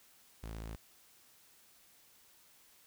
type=tone; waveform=sawtooth; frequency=55 Hz; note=A1; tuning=in tune; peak=-38 dBFS; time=0.43-0.76 s; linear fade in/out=5 ms; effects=white hiss -64 dBFS RMS until 2.86 s